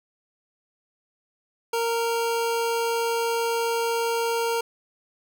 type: tone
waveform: 25% pulse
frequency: 463.1 Hz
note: A#4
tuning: 11 cents flat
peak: -19 dBFS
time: 1.73-4.61 s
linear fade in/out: 5 ms
effects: none